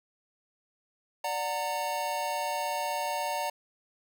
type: chord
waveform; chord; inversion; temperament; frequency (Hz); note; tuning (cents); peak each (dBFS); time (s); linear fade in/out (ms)
square; D augmented; none; just; 587.3 / 734.2 / 917.7; D5 / F#5 / A#5; 0 / -14 / -27; -36 / -36 / -33; 1.24-3.5; 5
effects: none